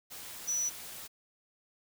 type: tone in noise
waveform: sine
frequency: 5920 Hz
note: F#8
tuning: in tune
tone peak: -29 dBFS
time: 0.47-0.7 s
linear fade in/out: 20 ms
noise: white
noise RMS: -45 dBFS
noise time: 0.1-1.08 s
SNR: +13 dB
effects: none